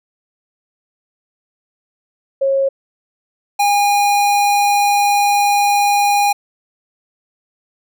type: tone pair in turn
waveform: sine / square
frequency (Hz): 544 / 815.1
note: C#5 / G#5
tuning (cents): -33 / -33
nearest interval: perfect fifth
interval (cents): 700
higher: second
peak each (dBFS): -12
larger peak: neither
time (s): 2.41-2.69 / 3.59-6.33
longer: second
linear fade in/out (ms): 10
effects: none